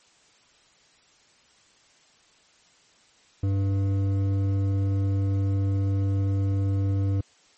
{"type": "tone with hard clipping", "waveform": "sine", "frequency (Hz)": 98, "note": "G2", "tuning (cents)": 0, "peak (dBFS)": -23, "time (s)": [3.43, 7.21], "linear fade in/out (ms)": 5, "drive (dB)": 9, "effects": ["white hiss -59 dBFS RMS until 7.57 s", "MP3 32 kbps"]}